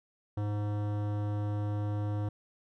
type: tone with hard clipping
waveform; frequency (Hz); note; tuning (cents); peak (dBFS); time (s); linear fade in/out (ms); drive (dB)
sine; 103.83; G#2; 0; -32; 0.37-2.29; 5; 17
effects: none